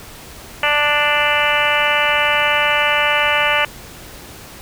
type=harmonic tone; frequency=294.4 Hz; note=D4; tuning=4 cents sharp; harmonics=2 / 3 / 4 / 5 / 6 / 7 / 8 / 9 / 10; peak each=-22 / -22 / -22 / -22 / -22 / -22 / -22 / -22 / -22 dBFS; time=0.63-3.65 s; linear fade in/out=2 ms; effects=pink hiss -37 dBFS RMS until 4.61 s